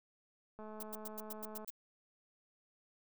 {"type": "click train", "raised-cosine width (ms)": 1, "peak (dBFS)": -37, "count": 228, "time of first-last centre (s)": [0.59, 1.646], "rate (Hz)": 215}
{"type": "noise bursts", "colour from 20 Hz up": "violet", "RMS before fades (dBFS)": -44, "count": 8, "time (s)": [0.8, 1.704], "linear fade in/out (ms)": 5, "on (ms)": 29, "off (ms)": 96}
{"effects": []}